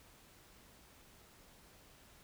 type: silence
effects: pink hiss -62 dBFS RMS until 2.23 s